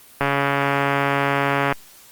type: click train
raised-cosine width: 0.5 ms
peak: -4 dBFS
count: 213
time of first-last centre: 0.21-1.724 s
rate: 140 Hz
effects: white hiss -47 dBFS RMS until 2.11 s + Opus 32 kbps